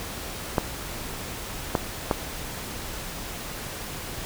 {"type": "clicks", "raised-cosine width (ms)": 1, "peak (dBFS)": -6, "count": 3, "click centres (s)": [0.582, 1.752, 2.112], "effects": ["pink hiss -35 dBFS RMS until 4.25 s"]}